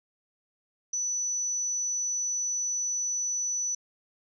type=tone; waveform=sine; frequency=5960 Hz; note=F#8; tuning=12 cents sharp; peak=-27 dBFS; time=0.93-3.75 s; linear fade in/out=5 ms; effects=none